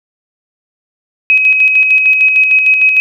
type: tone with tremolo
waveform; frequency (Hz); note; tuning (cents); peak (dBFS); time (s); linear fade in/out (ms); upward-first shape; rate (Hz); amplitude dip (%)
sine; 2539; D#7; +34; -4; 1.3-3; 0; square; 6.6; 40
effects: none